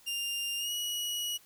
sawtooth tone with pitch glide, 2800 to 2912 Hz, F7 to F#7, +4 to -28 cents, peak -29 dBFS, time 0.06-1.38 s, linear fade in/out 20 ms, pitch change +68 cents, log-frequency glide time 0.58-0.72 s, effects white hiss -60 dBFS RMS until 1.45 s

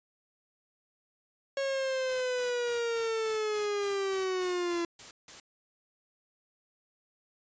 45% pulse linear sweep, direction down, 550 to 338.6 Hz, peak -29 dBFS, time 1.57-4.85 s, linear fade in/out 2 ms
white noise bursts, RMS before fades -47 dBFS, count 12, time 2.09-5.4 s, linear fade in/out 2 ms, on 120 ms, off 170 ms
effects resampled to 16000 Hz

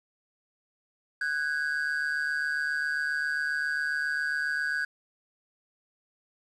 triangle ring-modulated tone, 1568 Hz, G6, in tune, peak -22 dBFS, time 1.21-4.85 s, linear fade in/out 5 ms, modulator 73.7 Hz, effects resampled to 24000 Hz + 9-bit

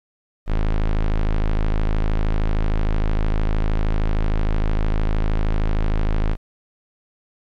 square tone, 26.56 Hz, G#0, 40 cents sharp, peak -17 dBFS, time 0.46-6.37 s, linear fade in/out 50 ms, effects low-pass 3000 Hz 12 dB/octave + 9-bit

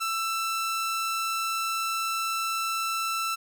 sawtooth tone, 1332 Hz, E6, 18 cents sharp, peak -23 dBFS, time 0-3.36 s, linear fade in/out 20 ms, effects none

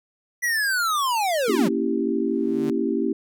square linear sweep, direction down, 1975.5 to 153.5 Hz, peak -21 dBFS, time 0.42-1.69 s, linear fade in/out 20 ms
sine chord, A# diminished seventh, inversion none, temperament equal, 233.1 / 277.2 / 329.6 / 392 Hz, A#3 / C#4 / E4 / G4, 0 / 0 / 0 / 0 cents, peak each -26 dBFS, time 1.48-3.13 s, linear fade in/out 5 ms
sawtooth tone with exponential growth, 148.9 Hz, D3, 24 cents sharp, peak -26 dBFS, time 2.19-2.7 s, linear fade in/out 2 ms, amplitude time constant 110 ms
effects none

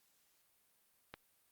click, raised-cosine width 0.3 ms, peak -29 dBFS, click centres 1.14 s, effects white hiss -74 dBFS RMS until 1.51 s + Opus 48 kbps

